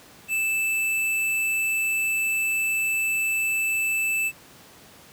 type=tone with hard clipping; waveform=sine; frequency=2637 Hz; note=E7; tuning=in tune; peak=-23 dBFS; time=0.28-4.32 s; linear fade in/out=50 ms; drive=15 dB; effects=pink hiss -49 dBFS RMS until 5.12 s + high-pass 100 Hz 12 dB/octave